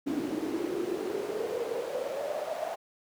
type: noise with high-pass filter sweep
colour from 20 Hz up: brown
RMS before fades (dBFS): -33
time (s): 0.06-2.76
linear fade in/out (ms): 20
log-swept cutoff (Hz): 280 to 680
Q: 9.4
effects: none